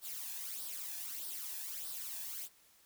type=noise with flanger; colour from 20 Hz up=blue; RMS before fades=-43 dBFS; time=0.01-2.49 s; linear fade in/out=50 ms; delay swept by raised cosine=0.21 to 1.19 ms; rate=1.6 Hz; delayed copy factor=+0.65; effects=white hiss -66 dBFS RMS until 2.85 s